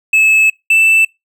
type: tone pair in turn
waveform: triangle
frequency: 2600 / 2649 Hz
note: E7 / E7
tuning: -24 / +8 cents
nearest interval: unison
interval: 32 cents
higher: second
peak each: -5 dBFS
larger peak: neither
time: 0.13-0.5 / 0.7-1.05 s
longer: first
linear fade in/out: 5 ms
effects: noise-tail reverb RT60 0.2 s tail -24 dB re dry